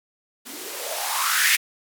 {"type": "noise with band-pass filter sweep", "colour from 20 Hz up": "violet", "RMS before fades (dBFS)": -24, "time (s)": [0.45, 1.57], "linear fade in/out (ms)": 20, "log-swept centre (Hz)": [240, 2200], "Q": 5.1, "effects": []}